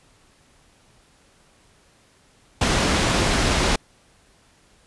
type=low-pass noise; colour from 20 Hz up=pink; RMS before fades=-20 dBFS; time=2.61-3.76 s; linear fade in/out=5 ms; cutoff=6800 Hz; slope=12 dB/octave; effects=pink hiss -57 dBFS RMS until 4.86 s + resampled to 24000 Hz